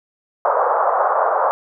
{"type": "band-pass noise", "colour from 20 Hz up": "pink", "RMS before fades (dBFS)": -17, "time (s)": [0.45, 1.51], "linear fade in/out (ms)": 0, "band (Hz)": [510, 1300], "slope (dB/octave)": 48, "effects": []}